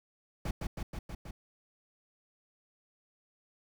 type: noise with echo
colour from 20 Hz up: brown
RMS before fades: -33 dBFS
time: 0.45-0.51 s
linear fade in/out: 5 ms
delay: 160 ms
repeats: 5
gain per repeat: -2 dB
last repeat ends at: 1.31 s
effects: none